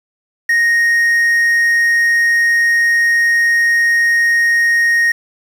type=tone with quantisation; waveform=triangle; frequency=1864.7 Hz; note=A#6; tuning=in tune; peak=-8 dBFS; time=0.49-5.12 s; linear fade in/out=5 ms; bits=6; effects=none